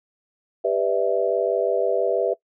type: chord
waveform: sine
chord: E minor seventh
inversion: first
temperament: just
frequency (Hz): 395.6 / 494.4 / 593.3 / 659.3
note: G4 / B4 / D5 / E5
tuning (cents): +16 / +2 / +18 / 0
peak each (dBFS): -25 / -23 / -26 / -23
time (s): 0.64-2.34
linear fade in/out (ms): 10
effects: noise-tail reverb RT60 0.1 s tail -21 dB re dry